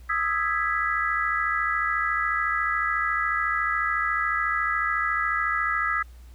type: chord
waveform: sine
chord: E major seventh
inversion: third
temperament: equal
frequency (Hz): 1244.5 / 1318.5 / 1661.2 / 1975.5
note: D#6 / E6 / G#6 / B6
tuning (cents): 0 / 0 / 0 / 0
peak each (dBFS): -28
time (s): 0.09-6.03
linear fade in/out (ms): 10
effects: added 60 Hz sine -43 dBFS peak until 6.34 s + pink hiss -59 dBFS RMS until 6.34 s